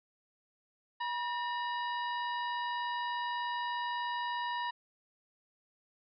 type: harmonic tone with a mistuned harmonic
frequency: 965 Hz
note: B5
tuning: 40 cents flat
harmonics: 1 / 2 / 3 / 4 / 5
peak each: -34 / -40 / -46 / -48 / -53 dBFS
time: 1-4.71 s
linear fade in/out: 10 ms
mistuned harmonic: 2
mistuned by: -100 cents
effects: none